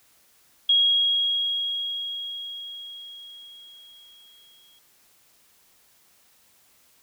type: tone with exponential decay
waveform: sine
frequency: 3291 Hz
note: G#7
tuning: 16 cents flat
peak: -15 dBFS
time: 0.69-4.79 s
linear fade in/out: 5 ms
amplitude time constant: 890 ms
effects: white hiss -60 dBFS RMS until 7.02 s